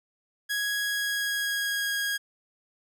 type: tone with pitch glide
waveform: sawtooth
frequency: 1661.2 to 1640.2 Hz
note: G#6 to G#6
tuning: 0 to -22 cents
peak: -23 dBFS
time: 0.49-2.18 s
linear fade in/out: 20 ms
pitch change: -22 cents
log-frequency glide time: 0.8-1.91 s
effects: none